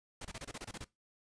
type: noise bursts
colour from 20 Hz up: pink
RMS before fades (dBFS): -44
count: 10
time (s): 0.21-0.844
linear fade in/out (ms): 5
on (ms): 40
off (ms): 26
effects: noise-tail reverb RT60 0.2 s tail -20 dB re dry + resampled to 22050 Hz